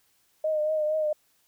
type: tone with vibrato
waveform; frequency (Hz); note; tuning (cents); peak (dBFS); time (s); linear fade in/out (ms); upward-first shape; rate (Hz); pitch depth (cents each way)
sine; 616; D#5; -17; -23; 0.44-1.13; 5; triangle; 4.3; 41
effects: white hiss -67 dBFS RMS until 1.47 s